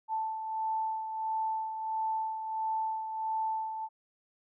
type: beating tone pair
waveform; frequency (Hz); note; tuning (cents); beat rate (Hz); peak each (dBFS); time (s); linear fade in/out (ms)
sine; 881 / 882.5; A5 / A5; +2 / +5; 1.5; -31 / -40; 0.08-3.89; 50
effects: none